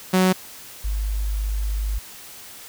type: tone pair in turn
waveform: sawtooth / sine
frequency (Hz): 185.7 / 51.26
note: F#3 / G#1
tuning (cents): +7 / -22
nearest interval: octave + minor seventh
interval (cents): 2229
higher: first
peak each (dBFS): -11 / -21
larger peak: first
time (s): 0.13-0.33 / 0.84-1.99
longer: second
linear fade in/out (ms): 10
effects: white hiss -41 dBFS RMS until 2.68 s